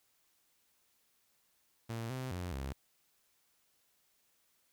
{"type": "tone with pitch steps", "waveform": "sawtooth", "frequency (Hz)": [114.7, 129.5, 89.5, 67.4], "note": ["A#2", "C3", "F2", "C#2"], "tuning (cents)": [-28, -17, 43, -48], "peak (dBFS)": -34, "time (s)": [1.89, 2.73], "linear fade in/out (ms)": 10, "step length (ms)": 210, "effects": ["white hiss -74 dBFS RMS until 4.72 s"]}